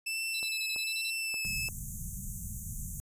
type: tone with vibrato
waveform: sawtooth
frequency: 2638 Hz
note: E7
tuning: 1 cent sharp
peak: -29 dBFS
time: 0.06-1.69 s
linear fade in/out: 10 ms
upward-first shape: sine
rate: 1.2 Hz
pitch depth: 22 cents each way
type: tone bursts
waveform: triangle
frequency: 4010 Hz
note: B7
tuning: 26 cents sharp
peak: -36 dBFS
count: 9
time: 0.34-1.104 s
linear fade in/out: 5 ms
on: 60 ms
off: 28 ms
type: clicks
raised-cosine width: 1 ms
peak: -33 dBFS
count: 4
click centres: 0.429 / 0.762 / 1.342 / 1.687 s
type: band-stop noise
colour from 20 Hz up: pink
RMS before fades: -39 dBFS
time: 1.45-3 s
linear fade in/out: 0 ms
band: 210 to 6300 Hz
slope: 96 dB/octave
effects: resampled to 32000 Hz